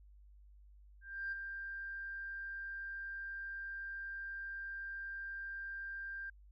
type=tone with ADSR envelope; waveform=sine; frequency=1587 Hz; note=G6; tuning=21 cents sharp; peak=-35 dBFS; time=1.01-6.3 s; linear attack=310 ms; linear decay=18 ms; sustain=-6 dB; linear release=6 ms; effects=tanh soft clip ceiling -32 dBFS + added 50 Hz sine -57 dBFS peak until 6.51 s